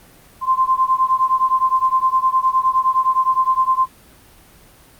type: beating tone pair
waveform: sine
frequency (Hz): 1040 / 1049.7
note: C6 / C6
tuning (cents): -11 / +5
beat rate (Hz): 9.7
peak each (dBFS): -16 / -17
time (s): 0.41-3.88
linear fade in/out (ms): 50
effects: pink hiss -47 dBFS RMS until 4.99 s + Opus 32 kbps